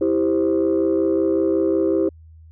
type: chord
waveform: sine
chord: C major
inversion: first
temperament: just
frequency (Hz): 327 / 392.4 / 523.3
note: E4 / G4 / C5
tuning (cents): -14 / +2 / 0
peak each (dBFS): -18 / -19 / -22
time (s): 0.01-2.09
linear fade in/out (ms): 5
effects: tanh soft clip ceiling -10 dBFS + added 80 Hz sine -42 dBFS peak until 2.51 s